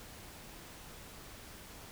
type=silence; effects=pink hiss -51 dBFS RMS until 1.91 s